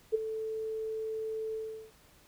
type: tone with ADSR envelope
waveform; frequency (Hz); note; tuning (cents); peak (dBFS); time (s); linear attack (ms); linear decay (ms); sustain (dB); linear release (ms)
sine; 440; A4; 0; -21; 0.12-1.92; 27; 14; -12; 380
effects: pink hiss -61 dBFS RMS until 2.27 s